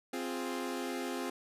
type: chord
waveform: sawtooth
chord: F minor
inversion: second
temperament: equal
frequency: 261.6 / 349.2 / 415.3 Hz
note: C4 / F4 / Ab4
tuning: 0 / 0 / 0 cents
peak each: -34 / -36 / -38 dBFS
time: 0.13-1.3 s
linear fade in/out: 5 ms
effects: resampled to 32000 Hz